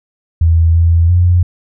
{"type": "tone with pitch steps", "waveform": "sine", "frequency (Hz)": [82.4, 83.8, 88.5], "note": ["E2", "E2", "F2"], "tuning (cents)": [0, 29, 23], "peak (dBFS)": -6, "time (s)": [0.41, 1.43], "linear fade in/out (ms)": 5, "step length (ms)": 340, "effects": []}